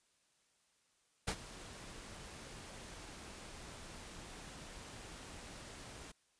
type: noise with ADSR envelope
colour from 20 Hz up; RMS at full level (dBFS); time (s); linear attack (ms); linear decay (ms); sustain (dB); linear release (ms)
pink; -35; 1.27-6.12; 12; 70; -16; 9
effects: white hiss -75 dBFS RMS until 6.39 s + resampled to 22050 Hz